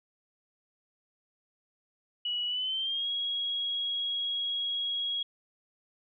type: tone with pitch glide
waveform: sine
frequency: 2930 to 3308 Hz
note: F#7 to G#7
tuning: -18 to -8 cents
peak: -29 dBFS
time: 2.25-5.23 s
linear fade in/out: 5 ms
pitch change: +210 cents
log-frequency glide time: 2.47-3.08 s
effects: none